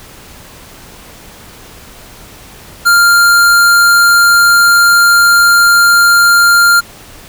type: tone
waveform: square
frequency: 1396.9 Hz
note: F6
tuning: in tune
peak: -5 dBFS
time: 2.85-6.81 s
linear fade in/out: 20 ms
effects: pink hiss -35 dBFS RMS until 7.28 s